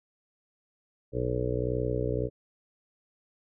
harmonic tone, 61.74 Hz, B1, in tune, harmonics 1 / 2 / 3 / 4 / 5 / 6 / 7 / 8 / 9, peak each -35 / -32 / -42 / -43 / -36 / -41 / -32 / -35 / -37 dBFS, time 1.12-2.3 s, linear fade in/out 50 ms, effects none

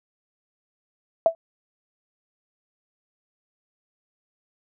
sine tone with exponential decay, 660 Hz, E5, 2 cents sharp, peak -9 dBFS, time 1.26-1.35 s, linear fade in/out 1 ms, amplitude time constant 19 ms, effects none

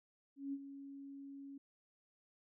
sine tone with ADSR envelope, 277.2 Hz, C#4, in tune, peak -37 dBFS, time 0.36-1.58 s, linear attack 170 ms, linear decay 49 ms, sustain -11 dB, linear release 6 ms, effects none

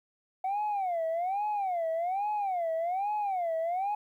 sine tone with vibrato, 740 Hz, F#5, in tune, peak -26 dBFS, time 0.44-3.95 s, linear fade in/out 5 ms, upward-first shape sine, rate 1.2 Hz, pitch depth 230 cents each way, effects tanh soft clip ceiling -26 dBFS + 11-bit

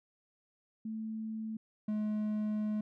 sine / triangle tone pair in turn, 220 / 212.6 Hz, A3 / G#3, 0 / +41 cents, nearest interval minor second, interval 59 cents, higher first, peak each -36 / -29 dBFS, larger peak second, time 0.85-1.57 / 1.88-2.81 s, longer second, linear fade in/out 5 ms, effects none

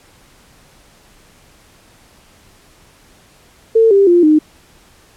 sine tone with pitch steps, 449.6 / 395.9 / 348.7 / 307.1 Hz, A4 / G4 / F4 / D#4, +37 / +17 / -3 / -23 cents, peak -6 dBFS, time 3.75-4.39 s, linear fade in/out 10 ms, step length 160 ms, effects pink hiss -48 dBFS RMS until 5.16 s + low-pass 12000 Hz 12 dB/octave

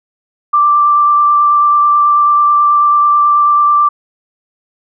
sine tone with vibrato, 1176 Hz, D6, 2 cents sharp, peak -6 dBFS, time 0.53-3.89 s, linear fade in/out 10 ms, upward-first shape triangle, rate 9.2 Hz, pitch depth 12 cents each way, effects none

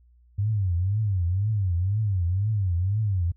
sine tone with vibrato, 96.8 Hz, G2, 21 cents flat, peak -21 dBFS, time 0.38-3.32 s, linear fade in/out 10 ms, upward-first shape triangle, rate 2 Hz, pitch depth 250 cents each way, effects added 60 Hz sine -54 dBFS peak until 3.36 s

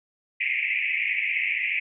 white band-pass noise, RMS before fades -26 dBFS, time 0.4-1.8 s, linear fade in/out 10 ms, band 2000 to 2600 Hz, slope 96 dB/octave, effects none

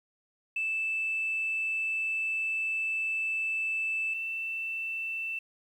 sine tone pair in turn, 2637 / 2665 Hz, E7 / E7, 0 / +18 cents, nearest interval unison, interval 18 cents, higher second, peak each -27 / -31 dBFS, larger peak first, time 0.56-4.14 / 4.14-5.39 s, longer first, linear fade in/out 5 ms, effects tanh soft clip ceiling -23 dBFS + 10-bit

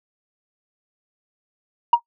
sine tone with exponential decay, 946 Hz, A#5, 25 cents sharp, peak -4 dBFS, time 1.93-2 s, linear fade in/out 5 ms, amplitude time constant 15 ms, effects noise-tail reverb RT60 0.1 s tail -22 dB re dry + tanh soft clip ceiling -6 dBFS

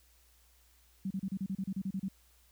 sine tone bursts, 192.2 Hz, G3, 34 cents flat, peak -32 dBFS, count 12, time 1.05-2.085 s, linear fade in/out 5 ms, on 56 ms, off 33 ms, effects added 60 Hz sine -65 dBFS peak until 2.51 s + white hiss -67 dBFS RMS until 2.51 s

